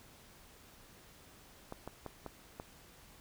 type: clicks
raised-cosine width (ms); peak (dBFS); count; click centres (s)
1; -28; 5; 1.724 / 1.876 / 2.063 / 2.263 / 2.599
effects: pink hiss -59 dBFS RMS until 3.2 s